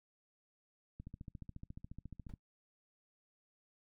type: click train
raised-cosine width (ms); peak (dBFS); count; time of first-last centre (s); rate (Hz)
5; -35; 20; 1-2.338; 14.2
type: noise with exponential decay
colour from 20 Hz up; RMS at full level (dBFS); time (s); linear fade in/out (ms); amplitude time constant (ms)
brown; -44; 2.29-2.37; 5; 17
effects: noise-tail reverb RT60 0.1 s tail -23 dB re dry